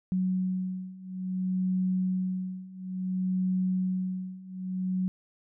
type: beating tone pair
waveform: sine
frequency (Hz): 185 / 185.58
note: F#3 / F#3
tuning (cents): 0 / +5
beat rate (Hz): 0.58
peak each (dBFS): -31 / -29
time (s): 0.12-5.08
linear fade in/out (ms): 0
effects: none